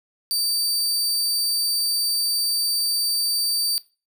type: tone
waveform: sawtooth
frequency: 4631 Hz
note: D8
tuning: 25 cents flat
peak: -18 dBFS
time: 0.31-3.78 s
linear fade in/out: 0 ms
effects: noise-tail reverb RT60 0.3 s tail -18 dB re dry